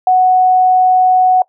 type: tone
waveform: sine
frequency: 740 Hz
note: F#5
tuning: in tune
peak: -6 dBFS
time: 0.07-1.42 s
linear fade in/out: 2 ms
effects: noise-tail reverb RT60 0.1 s tail -22 dB re dry